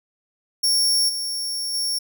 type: tone with level steps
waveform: sawtooth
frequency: 5490 Hz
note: F8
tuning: 31 cents flat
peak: -14 / -22 / -19 dBFS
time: 0.63-1.99 s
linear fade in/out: 10 ms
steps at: 1.08 / 1.73 s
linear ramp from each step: 20 ms
effects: none